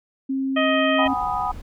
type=tone with pitch glide; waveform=sine; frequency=267.8 to 270 Hz; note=C4 to C#4; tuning=+40 to -45 cents; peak=-21 dBFS; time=0.29-1.14 s; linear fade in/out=10 ms; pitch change=+15 cents; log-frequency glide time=0.59-0.88 s
type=harmonic tone; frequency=627 Hz; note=D#5; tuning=13 cents sharp; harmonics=1 / 2 / 3 / 4 / 5; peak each=-21 / -25 / -25 / -28 / -28 dBFS; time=0.56-1.08 s; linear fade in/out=10 ms
type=chord; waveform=sine; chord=G# minor seventh; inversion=third; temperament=equal with one note detuned; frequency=740 / 812.1 / 987.8 / 1244.5 Hz; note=F#5 / G#5 / B5 / D#6; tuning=0 / -39 / 0 / 0 cents; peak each=-27 dBFS; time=0.98-1.52 s; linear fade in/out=10 ms
type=noise; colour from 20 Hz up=brown; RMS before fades=-37 dBFS; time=1.05-1.62 s; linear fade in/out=10 ms
effects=none